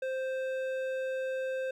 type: tone with hard clipping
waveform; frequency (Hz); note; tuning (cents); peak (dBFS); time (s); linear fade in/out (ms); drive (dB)
sine; 523.3; C5; 0; -33; 0.02-1.71; 5; 10
effects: none